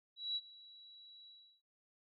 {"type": "tone with ADSR envelope", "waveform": "sine", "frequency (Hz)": 3909, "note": "B7", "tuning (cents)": -19, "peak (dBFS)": -34, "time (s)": [0.16, 1.62], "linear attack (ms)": 200, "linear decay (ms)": 43, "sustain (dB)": -21, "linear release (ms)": 340, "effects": ["noise-tail reverb RT60 0.3 s tail -19 dB re dry"]}